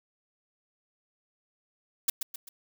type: noise with echo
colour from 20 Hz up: blue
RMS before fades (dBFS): -24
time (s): 2.08-2.1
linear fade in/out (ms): 5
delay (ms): 130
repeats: 3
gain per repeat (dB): -7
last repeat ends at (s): 2.49
effects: none

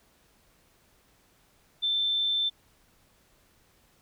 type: tone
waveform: sine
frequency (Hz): 3548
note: A7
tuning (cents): +14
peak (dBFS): -24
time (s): 1.82-2.5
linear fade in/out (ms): 20
effects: pink hiss -64 dBFS RMS until 4.01 s

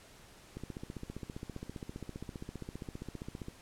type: click train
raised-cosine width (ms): 3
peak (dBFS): -28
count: 45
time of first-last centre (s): 0.57-3.484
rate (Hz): 15.1
effects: pink hiss -57 dBFS RMS until 3.61 s + low-pass 11000 Hz 12 dB/octave

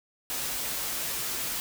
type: noise with comb filter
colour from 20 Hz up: white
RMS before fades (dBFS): -32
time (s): 0.3-1.6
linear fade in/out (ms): 0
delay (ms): 9.9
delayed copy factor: -0.55
effects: none

